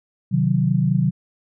sine chord, C diminished, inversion none, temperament equal, 130.81 / 155.56 / 185 Hz, C3 / Eb3 / Gb3, 0 / 0 / 0 cents, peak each -20 dBFS, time 0.31-1.11 s, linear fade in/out 20 ms, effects none

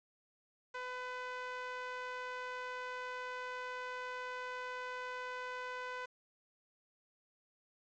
sawtooth tone with band-pass filter, 502 Hz, B4, 28 cents sharp, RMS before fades -43 dBFS, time 0.74-6.06 s, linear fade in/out 10 ms, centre 1400 Hz, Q 1.3, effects resampled to 16000 Hz + 10-bit

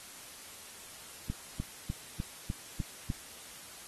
click train, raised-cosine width 5 ms, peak -21 dBFS, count 7, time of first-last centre 1.3-3.102 s, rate 3.33 Hz, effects white hiss -49 dBFS RMS until 3.87 s + AAC 32 kbps

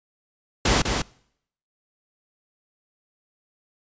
pink noise with echo, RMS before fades -19 dBFS, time 0.65-0.82 s, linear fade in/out 5 ms, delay 200 ms, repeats 1, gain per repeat -5 dB, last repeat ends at 1.02 s, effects noise-tail reverb RT60 0.7 s tail -24 dB re dry + resampled to 16000 Hz

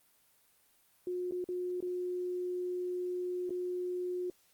sine tone with dropouts, 360 Hz, F#4, 47 cents flat, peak -33 dBFS, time 1.07-4.3 s, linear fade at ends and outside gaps 2 ms, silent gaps 1.311-1.321 / 1.442-1.488 / 1.805-1.825 / 3.495-3.505 s, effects white hiss -68 dBFS RMS until 4.53 s + Opus 32 kbps

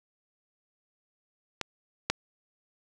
clicks, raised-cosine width 0.2 ms, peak -13 / -7 dBFS, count 2, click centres 1.613 / 2.1 s, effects none

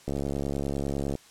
click train, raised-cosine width 2 ms, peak -17 dBFS, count 76, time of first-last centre 0.08-1.153 s, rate 69.9 Hz, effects white hiss -54 dBFS RMS until 1.3 s + low-pass 9000 Hz 12 dB/octave

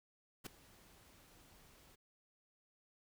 pink noise with ADSR envelope, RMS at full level -43 dBFS, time 0.44-1.96 s, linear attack 25 ms, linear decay 4 ms, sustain -21 dB, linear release 18 ms, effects none

